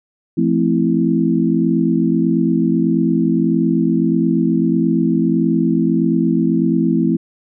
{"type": "chord", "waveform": "sine", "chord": "F major seventh", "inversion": "none", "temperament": "equal with one note detuned", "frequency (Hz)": [171.52, 220, 261.6, 329.6], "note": ["F3", "A3", "C4", "E4"], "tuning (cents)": [-31, 0, 0, 0], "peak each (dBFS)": -18, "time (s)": [0.37, 7.17], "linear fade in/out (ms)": 10, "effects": []}